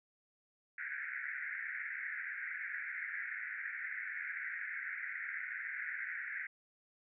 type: band-pass noise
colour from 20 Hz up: pink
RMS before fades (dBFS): -42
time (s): 0.78-6.47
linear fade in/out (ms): 5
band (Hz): 1500 to 2200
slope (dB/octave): 96
effects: none